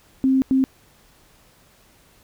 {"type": "tone bursts at uneven times", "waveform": "sine", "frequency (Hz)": 264.5, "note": "C4", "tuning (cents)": 19, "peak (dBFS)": -14, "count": 2, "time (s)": [[0.24, 0.42], [0.51, 0.64]], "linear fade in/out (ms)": 0, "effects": ["pink hiss -55 dBFS RMS until 2.23 s"]}